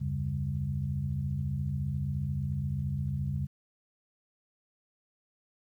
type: tone cluster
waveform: sine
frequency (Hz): 75.5 / 89.8 / 138.6 / 198.1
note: D2 / F2 / C#3 / G3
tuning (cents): +48 / +49 / 0 / +18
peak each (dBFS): -39 / -36 / -31 / -39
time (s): 0-3.47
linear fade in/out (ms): 20
effects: 11-bit